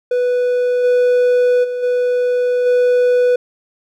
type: tone with level steps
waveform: triangle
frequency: 493.9 Hz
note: B4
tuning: in tune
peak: -11 / -8 / -17 / -11 / -8 dBFS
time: 0.11-3.36 s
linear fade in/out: 5 ms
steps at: 0.83 / 1.63 / 1.82 / 2.65 s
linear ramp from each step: 20 ms
effects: none